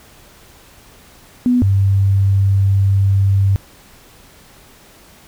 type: tone pair in turn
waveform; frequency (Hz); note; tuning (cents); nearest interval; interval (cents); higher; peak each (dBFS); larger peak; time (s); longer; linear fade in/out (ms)
sine; 246.9 / 97.98; B3 / G2; 0 / 0; octave + major third; 1600; first; -10; neither; 1.46-1.62 / 1.62-3.56; second; 0
effects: pink hiss -45 dBFS RMS until 5.27 s